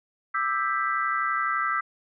sine chord, E minor seventh, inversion third, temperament just, 1186.7 / 1318.5 / 1582.2 / 1977.8 Hz, D6 / E6 / G6 / B6, +18 / 0 / +16 / +2 cents, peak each -30 / -26 / -31 / -31 dBFS, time 0.34-1.81 s, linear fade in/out 10 ms, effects none

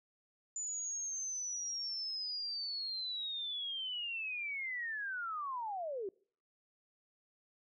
sine linear sweep, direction down, 7040 to 363.8 Hz, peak -37 dBFS, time 0.56-6.09 s, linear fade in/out 2 ms, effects noise-tail reverb RT60 0.5 s tail -25 dB re dry

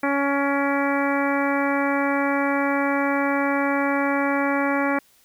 harmonic tone with a mistuned harmonic, 280 Hz, C#4, 18 cents sharp, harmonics 1 / 2 / 3 / 4 / 5 / 6 / 7 / 8, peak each -23 / -26 / -28 / -29 / -30 / -31 / -31 / -32 dBFS, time 0.03-4.99 s, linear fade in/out 5 ms, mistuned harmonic 8, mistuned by +51 cents, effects white hiss -58 dBFS RMS until 5.24 s

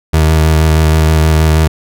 30% pulse tone with vibrato, 78.6 Hz, D#2, 18 cents sharp, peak -4 dBFS, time 0.13-1.68 s, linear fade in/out 10 ms, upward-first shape square, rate 6.3 Hz, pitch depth 16 cents each way, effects none

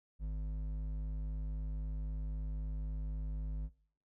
triangle tone with hard clipping, 51.91 Hz, G#1, in tune, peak -37 dBFS, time 0.19-3.7 s, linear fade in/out 50 ms, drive 11 dB, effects noise-tail reverb RT60 0.5 s tail -21 dB re dry

